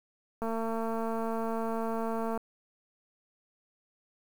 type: click train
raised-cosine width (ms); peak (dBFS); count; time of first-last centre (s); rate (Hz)
1; -21; 443; 0.42-2.376; 226
effects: 8-bit